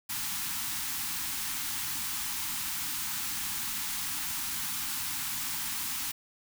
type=band-stop noise; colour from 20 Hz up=white; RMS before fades=-34 dBFS; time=0.09-6.12 s; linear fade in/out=10 ms; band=320 to 790 Hz; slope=96 dB/octave; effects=none